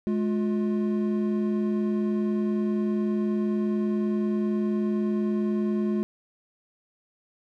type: tone pair together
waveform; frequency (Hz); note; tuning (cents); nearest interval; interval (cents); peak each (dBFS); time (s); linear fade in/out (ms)
triangle; 211.3 / 355.4; G#3 / F4; +30 / +30; major sixth; 900; -22 / -27; 0.07-6.03; 0
effects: none